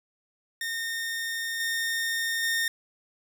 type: tone with level steps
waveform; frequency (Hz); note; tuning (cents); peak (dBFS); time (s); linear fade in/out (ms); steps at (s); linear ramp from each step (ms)
sawtooth; 1831; A#6; -32; -26 / -23 / -21; 0.61-2.68; 2; 1.6 / 2.43; 2
effects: none